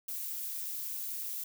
violet noise with amplitude modulation, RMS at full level -35 dBFS, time 0.08-1.44 s, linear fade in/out 5 ms, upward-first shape sine, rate 217 Hz, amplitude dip 70%, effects none

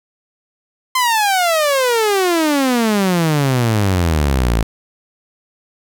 sawtooth exponential sweep, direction down, 1046.5 to 53 Hz, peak -9 dBFS, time 0.95-4.63 s, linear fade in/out 5 ms, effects none

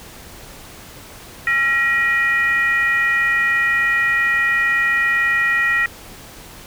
sine tone with frequency modulation, 1900 Hz, A#6, 33 cents sharp, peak -14 dBFS, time 1.47-5.86 s, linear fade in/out 2 ms, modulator 537 Hz, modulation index 0.65, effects pink hiss -39 dBFS RMS until 6.66 s

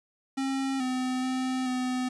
square tone with pitch steps, 269.1 / 255.5 / 258 / 253.4 Hz, C4 / C4 / C4 / B3, +49 / -41 / -24 / +45 cents, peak -28 dBFS, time 0.37-2.09 s, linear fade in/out 10 ms, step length 430 ms, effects resampled to 22050 Hz + 9-bit

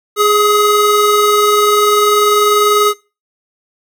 square tone pair together, 415.3 / 1266.2 Hz, G#4 / D#6, 0 / +30 cents, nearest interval octave + perfect fifth, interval 1930 cents, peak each -12 dBFS, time 0.16-2.94 s, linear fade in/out 50 ms, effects noise-tail reverb RT60 0.3 s tail -22 dB re dry

